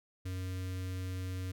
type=tone with notch filter; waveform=square; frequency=92.5 Hz; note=F#2; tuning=in tune; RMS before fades=-38 dBFS; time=0.25-1.52 s; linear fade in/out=10 ms; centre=820 Hz; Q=0.85; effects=none